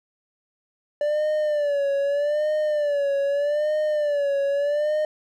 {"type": "tone with vibrato", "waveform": "triangle", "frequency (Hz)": 584, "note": "D5", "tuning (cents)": -10, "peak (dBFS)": -18, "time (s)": [1.01, 5.05], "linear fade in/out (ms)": 2, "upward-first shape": "sine", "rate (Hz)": 0.81, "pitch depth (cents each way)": 82, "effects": []}